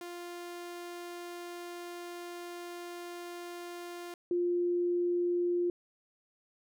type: tone pair in turn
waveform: sawtooth / sine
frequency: 349.2 / 351 Hz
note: F4 / F4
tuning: 0 / +9 cents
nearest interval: unison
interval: 9 cents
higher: second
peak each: -37 / -27 dBFS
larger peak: second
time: 0.01-4.14 / 4.31-5.7 s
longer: first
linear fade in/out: 2 ms
effects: none